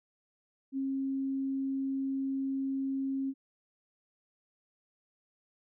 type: tone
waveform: sine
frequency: 270 Hz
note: C#4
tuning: 45 cents flat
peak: -30 dBFS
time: 0.72-3.34 s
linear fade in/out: 50 ms
effects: none